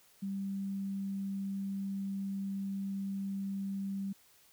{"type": "tone", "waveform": "sine", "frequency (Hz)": 196, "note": "G3", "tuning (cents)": 0, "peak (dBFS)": -34, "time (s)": [0.22, 4.13], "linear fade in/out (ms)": 10, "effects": ["white hiss -64 dBFS RMS until 4.52 s"]}